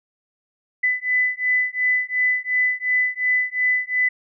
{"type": "beating tone pair", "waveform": "sine", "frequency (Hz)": [2000, 2002.8], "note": ["B6", "B6"], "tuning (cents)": [21, 24], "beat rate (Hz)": 2.8, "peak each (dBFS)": [-21, -21], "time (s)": [0.83, 4.09], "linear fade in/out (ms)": 10, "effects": []}